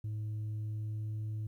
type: tone with pitch glide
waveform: sine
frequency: 107.2 to 107.88 Hz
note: A2 to A2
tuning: -45 to -34 cents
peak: -32 dBFS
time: 0.04-1.47 s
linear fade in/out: 5 ms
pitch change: +11 cents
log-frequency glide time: 0.51-1.28 s
effects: tanh soft clip ceiling -34 dBFS + 12-bit